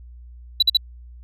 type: tone bursts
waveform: sine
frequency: 3951 Hz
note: B7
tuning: in tune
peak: -9 dBFS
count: 3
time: 0.6-0.771 s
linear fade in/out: 5 ms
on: 25 ms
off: 48 ms
effects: tanh soft clip ceiling -10 dBFS + added 60 Hz sine -39 dBFS peak until 1.23 s